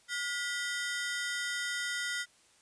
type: ring-modulated tone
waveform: sawtooth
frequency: 1700 Hz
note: G#6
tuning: 40 cents sharp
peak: -26 dBFS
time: 0.08-2.26 s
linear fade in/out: 50 ms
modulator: 267 Hz
effects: white hiss -64 dBFS RMS until 2.61 s + resampled to 22050 Hz